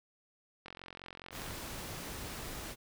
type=click train; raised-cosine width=0.3 ms; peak=-30 dBFS; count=39; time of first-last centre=0.66-1.508 s; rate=44.8 Hz
type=noise; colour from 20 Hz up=pink; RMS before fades=-43 dBFS; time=1.31-2.76 s; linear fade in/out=50 ms
effects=none